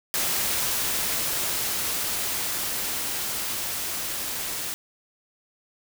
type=noise with level ramp; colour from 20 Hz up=white; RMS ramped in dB=-25 to -31 dBFS; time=0.14-4.74 s; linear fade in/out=0 ms; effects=none